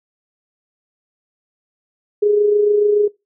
sine tone with amplitude modulation, 415.3 Hz, G#4, in tune, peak -9 dBFS, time 2.22-3.08 s, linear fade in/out 10 ms, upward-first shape sine, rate 27 Hz, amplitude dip 45%, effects noise-tail reverb RT60 0.2 s tail -21 dB re dry

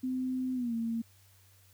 sine tone with pitch glide, 256.9 to 228.9 Hz, C4 to A#3, -32 to -31 cents, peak -30 dBFS, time 0.03-1.02 s, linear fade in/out 10 ms, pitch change -199 cents, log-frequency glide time 0.54-0.74 s, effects added 96 Hz sine -61 dBFS peak until 1.73 s + white hiss -64 dBFS RMS until 1.73 s

